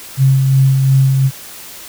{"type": "tone with tremolo", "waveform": "sine", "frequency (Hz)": 134.2, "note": "C3", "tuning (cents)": 44, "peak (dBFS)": -6, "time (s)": [0.17, 1.31], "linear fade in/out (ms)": 50, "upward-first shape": "sine", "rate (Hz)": 2.8, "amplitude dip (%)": 35, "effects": ["white hiss -33 dBFS RMS until 1.88 s"]}